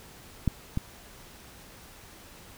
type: clicks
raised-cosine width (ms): 5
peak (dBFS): -11 / -15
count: 2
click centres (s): 0.477 / 0.774
effects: pink hiss -50 dBFS RMS until 2.57 s